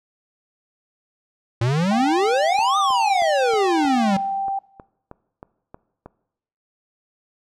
square exponential two-way sweep, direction up then down, 111.8 to 1244.5 to 186.9 Hz, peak -18 dBFS, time 1.61-4.17 s, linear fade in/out 5 ms, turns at 2.78 s
sine tone, 784 Hz, G5, in tune, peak -21 dBFS, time 1.91-4.59 s, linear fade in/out 5 ms
click train, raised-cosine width 1 ms, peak -23 dBFS, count 12, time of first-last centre 2.59-6.06 s, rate 3.17 Hz
effects noise-tail reverb RT60 0.8 s tail -20 dB re dry + low-pass 6000 Hz 12 dB/octave

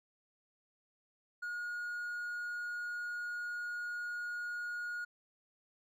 triangle tone with hard clipping, 1439 Hz, F#6, 49 cents flat, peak -38 dBFS, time 1.42-5.05 s, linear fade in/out 10 ms, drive 5 dB, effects none

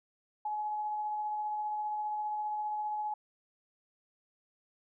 sine tone with tremolo, 846 Hz, G#5, 32 cents sharp, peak -31 dBFS, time 0.45-3.14 s, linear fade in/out 5 ms, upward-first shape triangle, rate 15 Hz, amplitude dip 25%, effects none

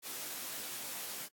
white noise with comb filter, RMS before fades -42 dBFS, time 0.02-1.29 s, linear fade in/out 50 ms, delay 18 ms, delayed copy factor -0.85, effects high-pass 150 Hz 12 dB/octave + AAC 64 kbps

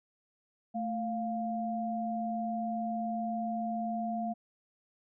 sine tone pair together, 221.6 / 699.7 Hz, A3 / F5, +13 / +3 cents, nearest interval octave + minor sixth, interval 1990 cents, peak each -34 / -34 dBFS, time 0.74-4.34 s, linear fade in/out 20 ms, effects none

